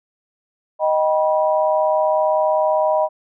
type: chord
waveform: sine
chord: Eb augmented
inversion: none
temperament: just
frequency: 622.3 / 777.8 / 972.3 Hz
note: Eb5 / G5 / B5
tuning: 0 / -14 / -27 cents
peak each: -16 / -22 / -21 dBFS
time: 0.79-3.09 s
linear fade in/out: 50 ms
effects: none